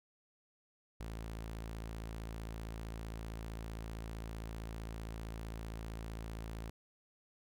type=tone; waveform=sawtooth; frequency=55.4 Hz; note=A1; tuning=13 cents sharp; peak=-38 dBFS; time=1-6.7 s; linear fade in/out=5 ms; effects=none